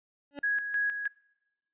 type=tone with exponential growth; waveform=25% pulse; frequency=285.2 Hz; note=C#4; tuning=49 cents sharp; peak=-30 dBFS; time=0.31-0.39 s; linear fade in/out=0 ms; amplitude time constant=17 ms
type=tone with tremolo; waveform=sine; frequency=1661.2 Hz; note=G#6; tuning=in tune; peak=-25 dBFS; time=0.43-1.08 s; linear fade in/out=10 ms; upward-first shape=square; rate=3.2 Hz; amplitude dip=55%
effects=noise-tail reverb RT60 1.0 s tail -25 dB re dry + resampled to 8000 Hz